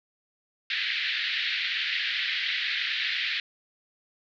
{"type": "band-pass noise", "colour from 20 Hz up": "pink", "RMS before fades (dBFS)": -29, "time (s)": [0.7, 3.4], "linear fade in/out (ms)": 2, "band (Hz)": [1700, 4200], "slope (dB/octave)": 48, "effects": []}